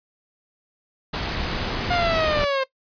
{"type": "noise", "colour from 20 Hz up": "pink", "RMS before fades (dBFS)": -26, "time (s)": [1.13, 2.45], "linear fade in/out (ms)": 10}
{"type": "linear sweep", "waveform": "sawtooth", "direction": "down", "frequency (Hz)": [717, 525], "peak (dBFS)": -16, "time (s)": [1.9, 2.64], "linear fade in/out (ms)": 10}
{"effects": ["noise-tail reverb RT60 0.1 s tail -19 dB re dry", "resampled to 11025 Hz"]}